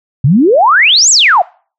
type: exponential two-way sweep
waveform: sine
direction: up then down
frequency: 121.4 to 7902 to 656 Hz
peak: -4 dBFS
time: 0.24-1.42 s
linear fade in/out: 5 ms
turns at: 1.1 s
effects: noise-tail reverb RT60 0.4 s tail -23 dB re dry